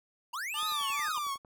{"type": "linear two-way sweep", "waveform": "square", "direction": "up then down", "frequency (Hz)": [880, 4056, 880], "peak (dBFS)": -35, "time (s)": [0.33, 1.19], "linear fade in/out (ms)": 10, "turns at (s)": 0.69}
{"type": "tone", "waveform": "sawtooth", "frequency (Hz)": 880, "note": "A5", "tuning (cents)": 0, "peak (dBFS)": -39, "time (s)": [0.54, 1.08], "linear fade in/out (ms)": 0}
{"type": "tone with vibrato", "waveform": "45% pulse", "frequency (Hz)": 1174.7, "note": "D6", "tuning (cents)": 0, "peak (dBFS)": -32, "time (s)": [0.54, 1.38], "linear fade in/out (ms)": 50, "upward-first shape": "triangle", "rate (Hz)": 2.2, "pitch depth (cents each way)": 130}
{"type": "click train", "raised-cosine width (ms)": 1, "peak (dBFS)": -40, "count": 10, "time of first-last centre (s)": [0.63, 1.448], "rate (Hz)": 11}
{"effects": []}